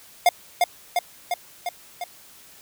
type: tone with echo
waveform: square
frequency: 710 Hz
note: F5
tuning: 28 cents sharp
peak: -13 dBFS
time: 0.26-0.29 s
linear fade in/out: 2 ms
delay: 350 ms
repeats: 5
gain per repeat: -3 dB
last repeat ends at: 2.04 s
effects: white hiss -49 dBFS RMS until 2.61 s